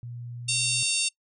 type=tone with pitch glide; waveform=sine; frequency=120 to 122.03 Hz; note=B2 to B2; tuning=-49 to -20 cents; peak=-35 dBFS; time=0.03-0.83 s; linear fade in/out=0 ms; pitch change=+29 cents; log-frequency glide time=0.36-0.6 s
type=harmonic tone; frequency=912 Hz; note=A#5; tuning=38 cents flat; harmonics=3 / 4 / 5 / 6 / 7 / 8 / 9 / 10; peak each=-29 / -31 / -32 / -35 / -34 / -35 / -33 / -30 dBFS; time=0.48-1.09 s; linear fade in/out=10 ms
effects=noise-tail reverb RT60 0.1 s tail -23 dB re dry